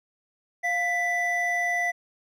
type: tone pair together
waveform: triangle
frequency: 701 / 1982.7 Hz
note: F5 / B6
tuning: +6 / +6 cents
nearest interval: octave + tritone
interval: 1800 cents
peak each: -26 / -23 dBFS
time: 0.63-1.92 s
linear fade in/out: 20 ms
effects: none